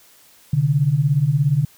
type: beating tone pair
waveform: sine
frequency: 130.81 / 147.81 Hz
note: C3 / D3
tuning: 0 / +11 cents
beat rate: 17 Hz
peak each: -19 / -16 dBFS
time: 0.53-1.65 s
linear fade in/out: 5 ms
effects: white hiss -51 dBFS RMS until 1.77 s